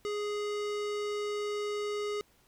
square tone with low-pass filter, 415.3 Hz, G#4, in tune, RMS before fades -34 dBFS, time 0.05-2.21 s, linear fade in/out 0 ms, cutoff 6300 Hz, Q 0.87, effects pink hiss -66 dBFS RMS until 2.47 s

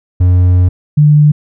triangle / sine tone pair in turn, 90.1 / 149.01 Hz, F#2 / D3, -45 / +25 cents, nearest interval major sixth, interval 870 cents, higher second, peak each -3 dBFS, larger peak neither, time 0.2-0.69 / 0.97-1.32 s, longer first, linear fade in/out 10 ms, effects none

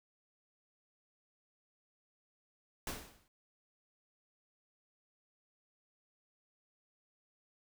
pink noise with exponential decay, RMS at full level -37 dBFS, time 2.87-3.28 s, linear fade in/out 2 ms, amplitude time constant 89 ms, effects none

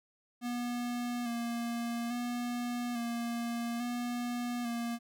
square tone with vibrato, 238.5 Hz, A#3, 40 cents sharp, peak -34 dBFS, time 0.41-4.99 s, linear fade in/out 50 ms, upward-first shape square, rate 0.59 Hz, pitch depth 26 cents each way, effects none

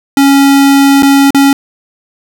square tone with dropouts, 277.2 Hz, C#4, in tune, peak -4 dBFS, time 0.17-1.53 s, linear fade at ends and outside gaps 2 ms, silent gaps 1.024-1.03 / 1.306-1.346 s, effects none

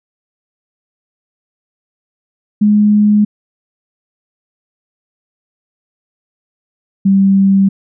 sine tone pair in turn, 208.9 / 195 Hz, G#3 / G3, +10 / -9 cents, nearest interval minor second, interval 119 cents, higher first, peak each -6 dBFS, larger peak neither, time 2.61-3.25 / 7.05-7.69 s, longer neither, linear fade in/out 10 ms, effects none

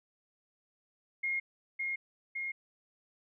sine tone with echo, 2142 Hz, C7, 40 cents sharp, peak -30 dBFS, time 1.23-1.4 s, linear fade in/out 10 ms, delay 560 ms, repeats 2, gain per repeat -2 dB, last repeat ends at 2.52 s, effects none

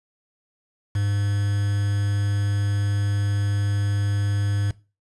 triangle tone with quantisation, 101.4 Hz, G#2, 41 cents flat, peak -18 dBFS, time 0.95-4.71 s, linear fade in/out 5 ms, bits 6, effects noise-tail reverb RT60 0.3 s tail -19 dB re dry + resampled to 24000 Hz

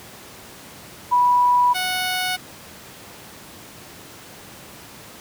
sine / 10% pulse tone pair in turn, 981 / 736.3 Hz, B5 / F#5, -12 / -9 cents, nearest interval perfect fourth, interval 497 cents, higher first, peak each -13 dBFS, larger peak neither, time 1.11-1.74 / 1.74-2.37 s, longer neither, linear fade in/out 20 ms, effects pink hiss -41 dBFS RMS until 5.2 s + high-pass 100 Hz 12 dB/octave

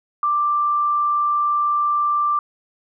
sine tone, 1179 Hz, D6, 6 cents sharp, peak -16 dBFS, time 0.23-2.39 s, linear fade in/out 2 ms, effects none

